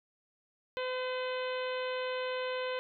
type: harmonic tone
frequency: 509 Hz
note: C5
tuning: 48 cents flat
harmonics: 1 / 2 / 3 / 4 / 5 / 6 / 7 / 8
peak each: -34 / -41 / -43 / -46 / -45 / -46 / -50 / -52 dBFS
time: 0.77-2.79 s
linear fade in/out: 0 ms
effects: none